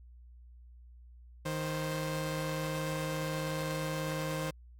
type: tone pair together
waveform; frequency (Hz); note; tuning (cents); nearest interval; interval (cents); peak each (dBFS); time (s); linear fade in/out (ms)
sawtooth; 155.56 / 525.1; D#3 / C5; 0 / +6; octave + major sixth; 2106; -31 / -33; 1.45-4.51; 10
effects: added 60 Hz sine -51 dBFS peak until 4.79 s + AAC 64 kbps